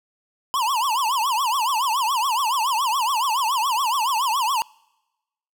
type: tone with vibrato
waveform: square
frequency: 987.8 Hz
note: B5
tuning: in tune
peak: -20 dBFS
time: 0.54-4.62 s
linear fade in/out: 0 ms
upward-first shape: triangle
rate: 7.1 Hz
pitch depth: 280 cents each way
effects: noise-tail reverb RT60 1.0 s tail -26 dB re dry